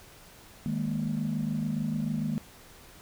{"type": "chord", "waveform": "sine", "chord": "D# suspended fourth", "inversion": "none", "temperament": "equal with one note detuned", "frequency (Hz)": [155.56, 206.2, 233.1], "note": ["D#3", "G#3", "A#3"], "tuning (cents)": [0, -12, 0], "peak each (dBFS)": -31, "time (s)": [0.66, 2.38], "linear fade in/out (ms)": 0, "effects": ["tanh soft clip ceiling -21 dBFS", "pink hiss -52 dBFS RMS until 3.01 s"]}